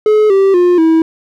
triangle tone with pitch steps, 427 / 389.3 / 354.9 / 323.6 Hz, G#4 / G4 / F4 / E4, +48 / -12 / +28 / -32 cents, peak -4 dBFS, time 0.06-1.02 s, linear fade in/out 2 ms, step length 240 ms, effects none

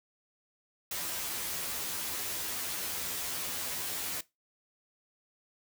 white noise with comb filter, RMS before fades -36 dBFS, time 0.91-4.21 s, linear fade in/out 5 ms, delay 12 ms, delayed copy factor +1, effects noise-tail reverb RT60 0.2 s tail -19 dB re dry

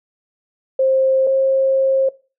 sine tone pair in turn, 529 / 534.5 Hz, C5 / C5, +19 / +37 cents, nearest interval unison, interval 18 cents, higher second, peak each -12 dBFS, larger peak neither, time 0.79-1.27 / 1.27-2.09 s, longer second, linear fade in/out 5 ms, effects noise-tail reverb RT60 0.3 s tail -19 dB re dry

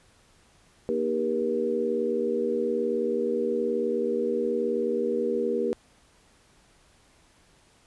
sine tone cluster, 237 / 308.9 / 397.6 / 476.5 Hz, A#3 / D#4 / G4 / A#4, +29 / -12 / +25 / +38 cents, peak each -31 / -35 / -28 / -27 dBFS, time 0.89-5.73 s, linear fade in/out 0 ms, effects pink hiss -60 dBFS RMS until 7.86 s + resampled to 24000 Hz

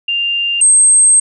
sine tone pair in turn, 2794 / 8373 Hz, F7 / C9, 0 / 0 cents, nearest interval octave + perfect fifth, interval 1900 cents, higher second, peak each -13 / -5 dBFS, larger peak second, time 0.08-0.61 / 0.61-1.2 s, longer second, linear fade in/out 5 ms, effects none

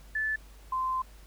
sine tone pair in turn, 1744 / 1037 Hz, A6 / C6, -16 / -16 cents, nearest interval major sixth, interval 900 cents, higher first, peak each -27 dBFS, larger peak neither, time 0.15-0.36 / 0.72-1.02 s, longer second, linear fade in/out 5 ms, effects added 50 Hz sine -49 dBFS peak until 1.26 s + pink hiss -58 dBFS RMS until 1.26 s

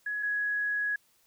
sine tone pair in turn, 1680 / 1672.3 Hz, G#6 / G#6, +19 / +12 cents, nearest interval unison, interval 7 cents, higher first, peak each -30 / -27 dBFS, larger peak second, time 0.06-0.23 / 0.23-0.96 s, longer second, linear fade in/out 5 ms, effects white hiss -67 dBFS RMS until 1.26 s

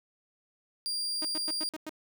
35% pulse tone, 4773 Hz, D8, 27 cents sharp, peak -29 dBFS, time 0.86-1.69 s, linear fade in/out 0 ms
sawtooth tone bursts, 311.1 Hz, D#4, in tune, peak -32 dBFS, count 6, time 1.22-1.894 s, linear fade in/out 2 ms, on 29 ms, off 100 ms
effects none

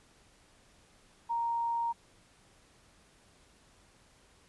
sine tone, 932.3 Hz, A#5, in tune, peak -29 dBFS, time 1.29-1.93 s, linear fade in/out 20 ms, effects pink hiss -63 dBFS RMS until 4.48 s + resampled to 24000 Hz

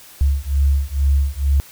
sine beating tone pair, 68.6 / 70.8 Hz, C#2 / C#2, -17 / +37 cents, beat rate 2.2 Hz, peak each -17 dBFS, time 0.21-1.6 s, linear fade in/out 0 ms, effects white hiss -43 dBFS RMS until 1.71 s

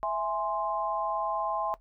sine chord, E augmented, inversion none, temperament equal, 659.3 / 830.6 / 1046.5 Hz, E5 / G#5 / B#5, 0 / 0 / 0 cents, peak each -32 dBFS, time 0.03-1.74 s, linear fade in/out 0 ms, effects noise-tail reverb RT60 0.1 s tail -17 dB re dry + added 41 Hz sine -56 dBFS peak until 1.8 s

